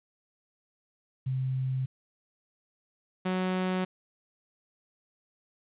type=tone pair in turn; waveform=sine / sawtooth; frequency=130.81 / 184.99 Hz; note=C3 / F#3; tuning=0 / 0 cents; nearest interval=tritone; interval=600 cents; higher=second; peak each=-27 / -23 dBFS; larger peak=second; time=1.26-1.86 / 3.25-3.85 s; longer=neither; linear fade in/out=10 ms; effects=resampled to 8000 Hz + 10-bit